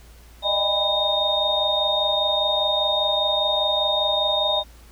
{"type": "tone cluster", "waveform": "sine", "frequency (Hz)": [599, 624, 809, 989, 3693], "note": ["D5", "D#5", "G#5", "B5", "A#7"], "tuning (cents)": [34, 5, -46, 2, -17], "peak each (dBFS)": [-27, -26, -28, -30, -21], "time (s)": [0.42, 4.64], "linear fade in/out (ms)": 50, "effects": ["added 57 Hz sine -45 dBFS peak until 4.91 s", "pink hiss -52 dBFS RMS until 4.91 s"]}